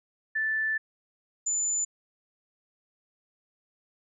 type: tone pair in turn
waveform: sine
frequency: 1758 / 7032 Hz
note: A6 / A8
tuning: -2 / -2 cents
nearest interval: 2 octaves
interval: 2400 cents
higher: second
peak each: -25 dBFS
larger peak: neither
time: 0.35-0.78 / 1.46-1.85 s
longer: first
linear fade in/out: 10 ms
effects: none